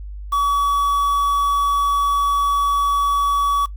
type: tone with quantisation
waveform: triangle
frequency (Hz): 1137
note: C#6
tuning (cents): +44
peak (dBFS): -13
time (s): 0.32-3.66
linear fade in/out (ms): 10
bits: 6
effects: noise-tail reverb RT60 0.1 s tail -19 dB re dry + added 50 Hz sine -29 dBFS peak until 3.76 s